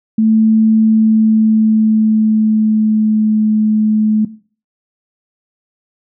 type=tone with pitch glide; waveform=sine; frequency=220 to 215.1 Hz; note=A3 to A3; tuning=0 to -39 cents; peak=-8 dBFS; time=0.18-4.25 s; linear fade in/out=5 ms; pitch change=-39 cents; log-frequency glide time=0.8-3.52 s; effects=noise-tail reverb RT60 0.4 s tail -17 dB re dry